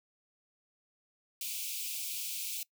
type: high-pass noise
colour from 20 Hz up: white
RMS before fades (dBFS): -38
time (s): 1.41-2.63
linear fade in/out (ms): 2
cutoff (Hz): 2300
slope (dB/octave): 96
effects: noise-tail reverb RT60 0.1 s tail -22 dB re dry